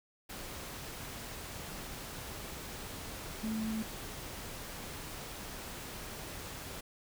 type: tone in noise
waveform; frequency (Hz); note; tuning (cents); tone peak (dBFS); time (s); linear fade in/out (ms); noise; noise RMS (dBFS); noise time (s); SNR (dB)
sine; 220; A3; 0; -33; 3.43-3.83; 10; pink; -44; 0.29-6.81; +8
effects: none